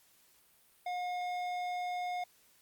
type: tone with tanh clipping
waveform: triangle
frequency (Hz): 718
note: F5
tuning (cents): +48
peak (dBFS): -36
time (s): 0.86-2.24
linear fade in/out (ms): 5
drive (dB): 17
effects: white hiss -66 dBFS RMS until 2.61 s + Opus 48 kbps